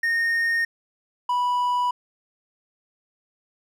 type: tone pair in turn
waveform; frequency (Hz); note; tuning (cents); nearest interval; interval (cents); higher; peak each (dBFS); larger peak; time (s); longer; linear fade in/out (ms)
triangle; 1844 / 983.3; A#6 / B5; -19 / -8; major seventh; 1089; first; -18 / -18; neither; 0.03-0.65 / 1.29-1.91; neither; 5
effects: none